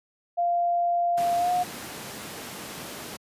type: tone with pitch glide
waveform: sine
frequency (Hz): 695 to 719.1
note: F5 to F#5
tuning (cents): -9 to -50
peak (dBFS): -21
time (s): 0.37-1.64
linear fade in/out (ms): 20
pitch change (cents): +59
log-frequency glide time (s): 1.37-1.51
type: noise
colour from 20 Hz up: pink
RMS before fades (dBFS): -37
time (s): 1.17-3.17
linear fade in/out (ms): 10
effects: high-pass 150 Hz 12 dB/octave + resampled to 32000 Hz